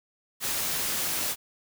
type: noise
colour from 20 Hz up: white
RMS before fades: -29 dBFS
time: 0.4-1.36 s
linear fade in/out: 50 ms
effects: none